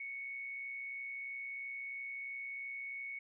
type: tone with amplitude modulation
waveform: sine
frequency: 2217 Hz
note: C#7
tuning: in tune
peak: -39 dBFS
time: 0-3.19 s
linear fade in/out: 5 ms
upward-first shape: sine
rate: 123 Hz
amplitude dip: 35%
effects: none